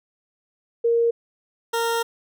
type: tone pair in turn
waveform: sine / 20% pulse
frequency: 466.2 / 462.4 Hz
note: A#4 / A#4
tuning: 0 / -14 cents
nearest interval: unison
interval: 14 cents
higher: first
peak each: -16 dBFS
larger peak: neither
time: 0.84-1.11 / 1.73-2.03 s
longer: second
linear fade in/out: 10 ms
effects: none